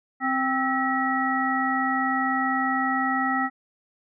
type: harmonic tone with a mistuned harmonic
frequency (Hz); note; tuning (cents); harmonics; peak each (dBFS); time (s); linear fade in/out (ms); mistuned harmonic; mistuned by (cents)
262.1; C4; +3; 1 / 3 / 5 / 7; -27 / -27 / -27 / -27; 0.2-3.5; 50; 7; +77
effects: none